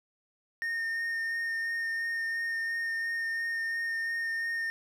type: tone with vibrato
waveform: triangle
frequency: 1832 Hz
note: A#6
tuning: 31 cents flat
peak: -28 dBFS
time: 0.62-4.7 s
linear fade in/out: 0 ms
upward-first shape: sine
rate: 2.9 Hz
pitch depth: 11 cents each way
effects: none